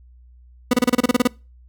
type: tone bursts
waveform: 30% pulse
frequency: 246.9 Hz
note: B3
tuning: in tune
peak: -10 dBFS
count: 11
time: 0.71-1.275 s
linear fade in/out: 5 ms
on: 25 ms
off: 29 ms
effects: noise-tail reverb RT60 0.3 s tail -24 dB re dry + added 61 Hz sine -45 dBFS peak until 1.68 s